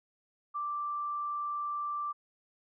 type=tone; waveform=sine; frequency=1174.7 Hz; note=D6; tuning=in tune; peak=-32 dBFS; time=0.54-2.13 s; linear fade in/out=20 ms; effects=none